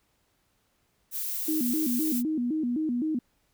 violet noise, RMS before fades -32 dBFS, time 1.11-2.23 s, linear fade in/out 50 ms
sine tone with vibrato, 275.4 Hz, C#4, 11 cents flat, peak -25 dBFS, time 1.48-3.19 s, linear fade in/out 5 ms, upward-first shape square, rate 3.9 Hz, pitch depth 220 cents each way
effects pink hiss -71 dBFS RMS until 3.53 s

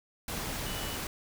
sine tone in noise, 2960 Hz, F#7, in tune, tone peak -43 dBFS, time 0.66-0.96 s, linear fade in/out 2 ms, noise pink, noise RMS -36 dBFS, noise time 0.28-1.07 s, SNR -10 dB, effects none

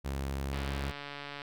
sawtooth tone, 68.3 Hz, C#2, 25 cents flat, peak -29 dBFS, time 0.04-0.92 s, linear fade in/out 20 ms
click train, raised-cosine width 0.3 ms, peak -25 dBFS, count 128, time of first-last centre 0.53-1.418 s, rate 143 Hz
effects none

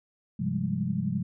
sine tone cluster, 100.7 / 131.9 / 172.5 / 195.7 / 207.4 Hz, G2 / C3 / F3 / G3 / G#3, +47 / +14 / -21 / -3 / -2 cents, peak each -38 / -32 / -31 / -32 / -33 dBFS, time 0.39-1.23 s, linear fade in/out 10 ms, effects none

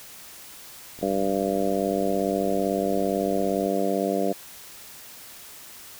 click train, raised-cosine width 2 ms, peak -29 dBFS, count 114, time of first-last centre 0.99-3.661 s, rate 42.3 Hz
harmonic tone, 97.7 Hz, G2, 5 cents flat, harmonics 2 / 3 / 4 / 5 / 6 / 7, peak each -29 / -29 / -29 / -29 / -29 / -29 dBFS, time 1.02-4.33 s, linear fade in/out 10 ms
effects white hiss -44 dBFS RMS until 5.99 s

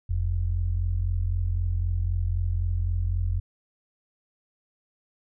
sine tone pair together, 44.33 / 88.2 Hz, F1 / F2, +27 / +18 cents, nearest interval octave, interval 1191 cents, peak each -26 / -25 dBFS, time 0.09-3.4 s, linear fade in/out 10 ms, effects none

